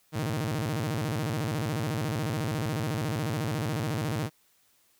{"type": "tone with vibrato", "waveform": "sawtooth", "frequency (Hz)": 130.81, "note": "C3", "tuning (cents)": 0, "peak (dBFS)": -24, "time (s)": [0.12, 4.3], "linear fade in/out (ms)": 50, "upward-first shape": "square", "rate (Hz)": 14, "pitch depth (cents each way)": 300, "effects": ["white hiss -66 dBFS RMS until 4.99 s"]}